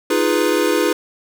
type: chord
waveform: square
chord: F half-diminished seventh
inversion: third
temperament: equal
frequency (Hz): 311.1 / 349.2 / 415.3 / 493.9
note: Eb4 / F4 / Ab4 / Cb5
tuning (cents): 0 / 0 / 0 / 0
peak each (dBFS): -21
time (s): 0.1-0.93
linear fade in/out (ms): 5
effects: none